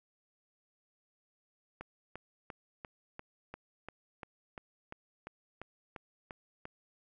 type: click train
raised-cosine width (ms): 0.5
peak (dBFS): -28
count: 15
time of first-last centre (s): 1.81-6.654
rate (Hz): 2.89
effects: none